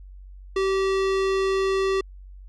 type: tone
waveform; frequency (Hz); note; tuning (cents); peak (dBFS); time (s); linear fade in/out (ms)
square; 385.8; G4; -28; -21; 0.56-2.01; 5
effects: added 47 Hz sine -40 dBFS peak until 2.48 s + low-pass 5000 Hz 12 dB/octave